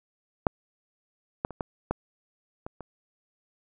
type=clicks; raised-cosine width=1 ms; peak=-6 / -12 / -25 / -15 / -12 / -22 / -25 dBFS; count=7; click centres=0.468 / 1.449 / 1.507 / 1.608 / 1.91 / 2.665 / 2.807 s; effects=none